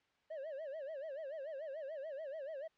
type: tone with vibrato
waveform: triangle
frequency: 587.3 Hz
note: D5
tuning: in tune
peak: -40 dBFS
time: 0.3-2.68 s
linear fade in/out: 10 ms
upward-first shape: sine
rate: 6.9 Hz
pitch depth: 180 cents each way
effects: white hiss -75 dBFS RMS until 2.77 s + low-pass 3000 Hz 12 dB/octave